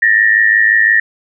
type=tone pair together; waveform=sine; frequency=1779.2 / 1885 Hz; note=A6 / A#6; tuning=+19 / +19 cents; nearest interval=minor second; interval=100 cents; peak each=-10 dBFS; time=0.02-1 s; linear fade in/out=5 ms; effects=none